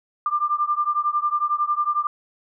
sine beating tone pair, 1188 / 1199 Hz, D6 / D6, +20 / +36 cents, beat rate 11 Hz, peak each -22 / -23 dBFS, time 0.26-2.07 s, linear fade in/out 2 ms, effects none

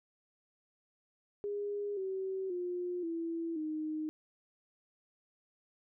sine tone with pitch steps, 408.9 / 381.5 / 356 / 332.1 / 309.9 Hz, G#4 / G4 / F4 / E4 / D#4, -27 / -47 / +33 / +13 / -7 cents, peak -34 dBFS, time 1.44-4.09 s, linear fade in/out 0 ms, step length 530 ms, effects none

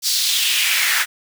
pink noise with high-pass filter sweep, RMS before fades -18 dBFS, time 0.02-1.06 s, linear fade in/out 50 ms, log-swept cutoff 4900 to 1600 Hz, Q 2.4, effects none

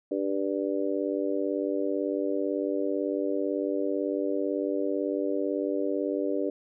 harmonic tone, 98 Hz, G2, in tune, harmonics 3 / 4 / 5 / 6, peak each -30 / -31 / -32 / -33 dBFS, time 0.11-6.5 s, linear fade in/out 5 ms, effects none

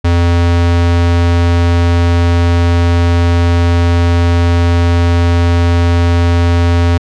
square tone, 86 Hz, F2, 26 cents flat, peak -8 dBFS, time 0.04-6.98 s, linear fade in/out 10 ms, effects low-pass 5000 Hz 12 dB/octave

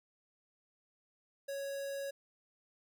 square tone with notch filter, 554.4 Hz, C#5, in tune, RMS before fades -40 dBFS, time 1.48-2.11 s, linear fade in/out 10 ms, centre 2400 Hz, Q 1.7, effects none

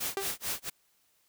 white noise with tremolo, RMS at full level -32 dBFS, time 0-0.7 s, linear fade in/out 10 ms, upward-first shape sine, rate 4.5 Hz, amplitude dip 100%
sawtooth tone with exponential decay, 392.7 Hz, G4, 3 cents sharp, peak -23 dBFS, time 0.17-0.36 s, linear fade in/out 1 ms, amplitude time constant 41 ms
effects white hiss -70 dBFS RMS until 1.28 s

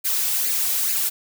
blue noise with flanger, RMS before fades -22 dBFS, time 0.04-1.1 s, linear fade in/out 20 ms, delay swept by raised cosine 0.43 to 2.73 ms, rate 2.3 Hz, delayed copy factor +0.65, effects none

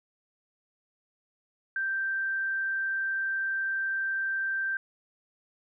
sine tone, 1568 Hz, G6, in tune, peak -27 dBFS, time 1.76-4.77 s, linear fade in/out 2 ms, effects none

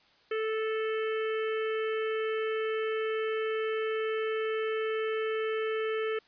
harmonic tone, 438.9 Hz, A4, 4 cents flat, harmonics 1 / 3 / 4 / 5 / 6 / 7, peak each -29 / -39 / -41 / -43 / -45 / -46 dBFS, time 0.31-6.19 s, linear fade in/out 5 ms, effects white hiss -63 dBFS RMS until 6.27 s + resampled to 11025 Hz

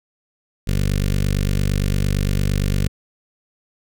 15% pulse tone with notch filter, 48.77 Hz, G1, 8 cents flat, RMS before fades -19 dBFS, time 0.67-2.88 s, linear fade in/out 10 ms, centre 880 Hz, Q 0.5, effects none

